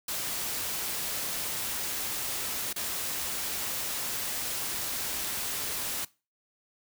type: noise with dropouts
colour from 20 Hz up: white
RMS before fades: -33 dBFS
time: 0.08-6.05 s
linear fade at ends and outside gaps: 5 ms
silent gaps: 2.73-2.76 s
effects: noise-tail reverb RT60 0.3 s tail -21 dB re dry